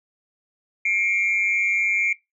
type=tone pair together; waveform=sine; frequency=2153 / 2349 Hz; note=C7 / D7; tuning=+49 / 0 cents; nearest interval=major second; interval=151 cents; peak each=-21 dBFS; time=0.85-2.13 s; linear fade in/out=5 ms; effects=noise-tail reverb RT60 0.2 s tail -21 dB re dry + tanh soft clip ceiling -13 dBFS